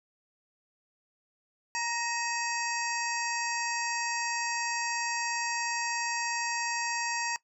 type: harmonic tone with a mistuned harmonic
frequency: 937 Hz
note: A#5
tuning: 9 cents sharp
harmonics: 1 / 2 / 3 / 5 / 6 / 7 / 8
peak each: -33 / -36 / -38 / -40 / -41 / -41 / -42 dBFS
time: 1.75-7.36 s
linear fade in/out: 0 ms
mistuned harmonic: 3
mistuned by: -150 cents
effects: noise-tail reverb RT60 0.1 s tail -19 dB re dry